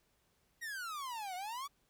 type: exponential two-way sweep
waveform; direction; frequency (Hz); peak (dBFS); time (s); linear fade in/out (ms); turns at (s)
45% pulse; down then up; 1922 to 711 to 1172; -40; 0.61-1.68; 20; 1.35
effects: pink hiss -75 dBFS RMS until 1.89 s